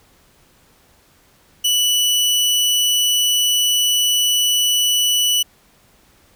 sawtooth tone, 2960 Hz, F#7, in tune, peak -11 dBFS, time 1.64-5.43 s, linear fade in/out 10 ms, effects pink hiss -54 dBFS RMS until 6.35 s

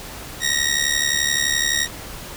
15% pulse ring-modulated tone, 1882 Hz, A#6, 16 cents sharp, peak -9 dBFS, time 0.4-1.88 s, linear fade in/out 50 ms, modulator 35.8 Hz, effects pink hiss -35 dBFS RMS until 2.36 s

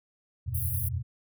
sine chord, E suspended second, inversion none, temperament equal, 82.41 / 92.5 / 123.47 Hz, E2 / F#2 / B2, 0 / 0 / 0 cents, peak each -33 dBFS, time 0.46-1.03 s, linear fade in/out 20 ms
white high-pass noise, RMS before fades -34 dBFS, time 0.54-0.89 s, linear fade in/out 10 ms, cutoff 10000 Hz, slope 96 dB/octave
effects none

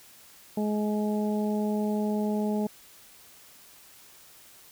harmonic tone, 210.7 Hz, G#3, 25 cents sharp, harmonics 1 / 2 / 3 / 4, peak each -26 / -32 / -36 / -38 dBFS, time 0.57-2.67 s, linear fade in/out 5 ms, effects white hiss -53 dBFS RMS until 4.71 s

